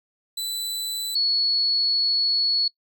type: tone pair in turn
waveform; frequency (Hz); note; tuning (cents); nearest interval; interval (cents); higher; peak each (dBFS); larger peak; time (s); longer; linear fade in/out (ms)
sawtooth / sine; 3989 / 4387; B7 / C#8; +17 / -19; major second; 164; second; -24 / -19; second; 0.37-1.15 / 1.15-2.68; second; 5
effects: noise-tail reverb RT60 0.1 s tail -22 dB re dry